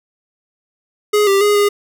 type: tone with pitch steps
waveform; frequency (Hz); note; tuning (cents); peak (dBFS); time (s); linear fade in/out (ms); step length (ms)
square; 417.9 / 393.7 / 413.8 / 409.2; G#4 / G4 / G#4 / G#4; +11 / +8 / -6 / -26; -11; 1.13-1.69; 10; 140
effects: none